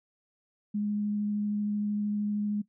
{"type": "tone with vibrato", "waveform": "sine", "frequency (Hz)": 207.7, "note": "G#3", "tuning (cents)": 0, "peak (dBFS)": -27, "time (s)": [0.74, 2.62], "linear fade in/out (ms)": 10, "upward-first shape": "sine", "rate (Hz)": 13, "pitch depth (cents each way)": 8, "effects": ["noise-tail reverb RT60 0.1 s tail -17 dB re dry"]}